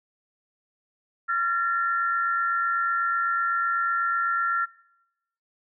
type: tone cluster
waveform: sine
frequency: 1371 / 1724 / 1812 Hz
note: F6 / A6 / A#6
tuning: -32 / -36 / -50 cents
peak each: -23 / -32 / -32 dBFS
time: 1.28-4.66 s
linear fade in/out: 20 ms
effects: noise-tail reverb RT60 0.9 s tail -23 dB re dry